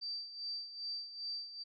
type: tone with tremolo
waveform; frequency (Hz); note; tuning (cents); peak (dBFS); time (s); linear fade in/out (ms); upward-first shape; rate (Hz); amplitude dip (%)
sine; 4657; D8; -15; -37; 0.01-1.64; 20; sine; 2.5; 70
effects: none